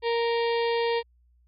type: harmonic tone with a mistuned harmonic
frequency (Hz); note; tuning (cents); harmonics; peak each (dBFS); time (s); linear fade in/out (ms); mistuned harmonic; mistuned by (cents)
466.2; A#4; 0; 1 / 2 / 4 / 5 / 6 / 7 / 8 / 9 / 10; -24 / -30 / -36 / -38 / -40 / -41 / -42 / -43 / -44; 0.02-1.03; 50; 8; -34
effects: added 60 Hz sine -59 dBFS peak until 1.47 s